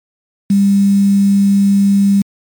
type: tone with quantisation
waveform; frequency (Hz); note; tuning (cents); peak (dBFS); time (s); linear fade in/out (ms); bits
sine; 198.9; G3; +25; -7; 0.5-2.22; 5; 5
effects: MP3 96 kbps